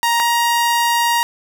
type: tone pair in turn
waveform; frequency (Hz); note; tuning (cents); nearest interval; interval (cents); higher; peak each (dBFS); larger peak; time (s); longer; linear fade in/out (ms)
sawtooth; 937 / 941.9; A#5 / A#5; +9 / +18; unison; 9; second; -10; neither; 0.03-0.2 / 0.2-1.23; second; 0
effects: none